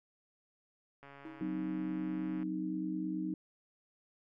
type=click train; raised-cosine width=0.5 ms; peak=-38 dBFS; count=197; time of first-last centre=1.03-2.43 s; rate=140 Hz
type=tone with exponential decay; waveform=triangle; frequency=317.6 Hz; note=D#4; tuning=36 cents sharp; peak=-40 dBFS; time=1.25-1.71 s; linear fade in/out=2 ms; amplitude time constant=100 ms
type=chord; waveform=sine; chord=C diminished; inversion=second; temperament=equal; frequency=185 / 261.6 / 311.1 Hz; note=Gb3 / C4 / Eb4; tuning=0 / 0 / 0 cents; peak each=-39 / -42 / -36 dBFS; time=1.41-3.34 s; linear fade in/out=2 ms
effects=none